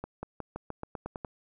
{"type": "accelerating click train", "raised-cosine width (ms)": 1, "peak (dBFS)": -22, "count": 10, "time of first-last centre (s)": [0.04, 1.248], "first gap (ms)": 190, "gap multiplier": 0.91, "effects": []}